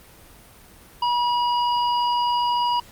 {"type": "harmonic tone", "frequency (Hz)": 966, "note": "B5", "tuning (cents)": -39, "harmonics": [1, 3, 5], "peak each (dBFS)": [-19, -29, -33], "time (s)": [1.02, 2.8], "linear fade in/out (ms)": 5, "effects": ["pink hiss -48 dBFS RMS until 2.91 s", "Opus 32 kbps"]}